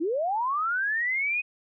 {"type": "linear sweep", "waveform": "sine", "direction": "up", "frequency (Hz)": [293.7, 2522], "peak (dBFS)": -24, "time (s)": [0, 1.42], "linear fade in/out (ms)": 20, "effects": []}